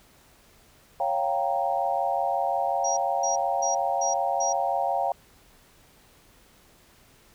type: chord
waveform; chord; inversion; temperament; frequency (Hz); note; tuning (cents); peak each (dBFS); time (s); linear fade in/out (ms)
sine; G half-diminished seventh; second; equal; 554.4 / 698.5 / 784 / 932.3; Db5 / F5 / G5 / Bb5; 0 / 0 / 0 / 0; -30 / -27 / -27 / -32; 1-5.12; 2
type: tone bursts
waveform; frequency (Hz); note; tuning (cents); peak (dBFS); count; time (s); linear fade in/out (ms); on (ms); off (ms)
sine; 5740; F8; +47; -27; 5; 2.84-4.53; 10; 130; 260
effects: pink hiss -57 dBFS RMS until 7.34 s